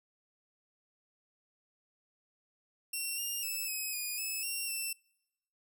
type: tone with pitch steps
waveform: 5% pulse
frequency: 2726 / 2810 / 2626 / 2543 / 2458 / 2594 / 2745 / 2683 Hz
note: F7 / F7 / E7 / D#7 / D#7 / E7 / F7 / E7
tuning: -43 / +10 / -7 / +37 / -22 / -28 / -31 / +30 cents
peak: -26 dBFS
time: 2.93-4.93 s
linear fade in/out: 5 ms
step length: 250 ms
effects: noise-tail reverb RT60 0.9 s tail -26 dB re dry